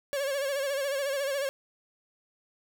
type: tone with vibrato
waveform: 45% pulse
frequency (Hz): 554.4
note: C#5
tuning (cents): 0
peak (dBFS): -28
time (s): 0.13-1.49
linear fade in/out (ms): 0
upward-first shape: sine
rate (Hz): 14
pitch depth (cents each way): 71
effects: none